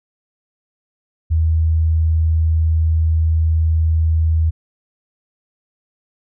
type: tone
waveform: sine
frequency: 80.3 Hz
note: E2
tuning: 45 cents flat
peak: -12 dBFS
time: 1.3-4.51 s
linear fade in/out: 20 ms
effects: none